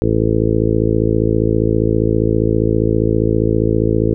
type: harmonic tone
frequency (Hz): 55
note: A1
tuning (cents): 0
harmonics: 1 / 2 / 3 / 4 / 5 / 6 / 7 / 8 / 9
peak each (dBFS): -22 / -18 / -22 / -22 / -24 / -19 / -22 / -19 / -24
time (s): 0.02-4.14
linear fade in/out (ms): 0
effects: none